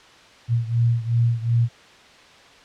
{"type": "beating tone pair", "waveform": "sine", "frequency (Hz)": [116.54, 119.24], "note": ["A#2", "A#2"], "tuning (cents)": [0, 40], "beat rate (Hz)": 2.7, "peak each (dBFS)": [-19, -22], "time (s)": [0.48, 1.69], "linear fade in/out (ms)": 50, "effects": ["white hiss -48 dBFS RMS until 2.64 s", "low-pass 4000 Hz 12 dB/octave"]}